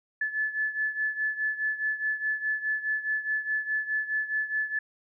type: beating tone pair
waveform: sine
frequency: 1729 / 1733.8 Hz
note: A6 / A6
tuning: -31 / -26 cents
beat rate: 4.8 Hz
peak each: -28 / -32 dBFS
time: 0.21-4.79 s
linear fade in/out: 5 ms
effects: none